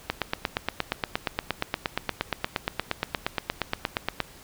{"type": "click train", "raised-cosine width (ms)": 0.3, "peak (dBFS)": -8, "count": 36, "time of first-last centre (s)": [0.1, 4.203], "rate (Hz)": 8.53, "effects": ["pink hiss -49 dBFS RMS until 4.43 s"]}